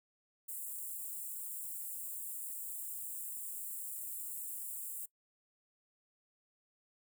white high-pass noise, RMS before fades -43 dBFS, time 0.48-5.06 s, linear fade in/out 10 ms, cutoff 7400 Hz, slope 96 dB/octave, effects noise-tail reverb RT60 0.1 s tail -21 dB re dry

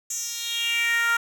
10% pulse tone with high-pass filter sweep, 466.2 Hz, A#4, in tune, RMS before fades -25 dBFS, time 0.1-1.17 s, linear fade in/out 5 ms, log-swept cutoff 6900 to 1300 Hz, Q 4.1, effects none

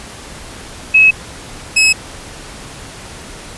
sine / sawtooth tone pair in turn, 2572 / 2572 Hz, E7 / E7, -43 / -43 cents, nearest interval unison, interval 0 cents, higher neither, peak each -4 dBFS, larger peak neither, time 0.94-1.11 / 1.76-1.93 s, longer neither, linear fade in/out 10 ms, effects pink hiss -32 dBFS RMS until 3.57 s + resampled to 24000 Hz

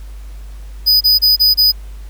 square tone bursts, 4978 Hz, D#8, in tune, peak -8 dBFS, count 5, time 0.86-1.722 s, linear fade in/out 20 ms, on 150 ms, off 28 ms, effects added 50 Hz sine -28 dBFS peak until 2.09 s + pink hiss -47 dBFS RMS until 2.09 s

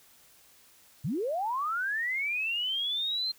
sine linear sweep, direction up, 110 to 4186 Hz, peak -28 dBFS, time 1.04-3.32 s, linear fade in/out 10 ms, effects white hiss -59 dBFS RMS until 3.38 s

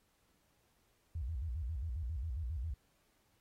sine tone with vibrato, 70 Hz, C#2, 18 cents sharp, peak -36 dBFS, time 1.15-2.74 s, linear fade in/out 5 ms, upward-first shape square, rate 7.4 Hz, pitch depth 270 cents each way, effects pink hiss -75 dBFS RMS until 3.4 s + AAC 48 kbps

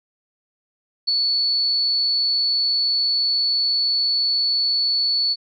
sine tone with ADSR envelope, 4437 Hz, C#8, 1 cent sharp, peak -14 dBFS, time 1.07-5.36 s, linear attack 17 ms, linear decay 4 ms, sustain -3 dB, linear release 41 ms, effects none

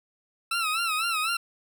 20% pulse tone with vibrato, 1315 Hz, E6, 5 cents flat, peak -20 dBFS, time 0.51-1.37 s, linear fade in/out 5 ms, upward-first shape sine, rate 4 Hz, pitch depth 100 cents each way, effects none

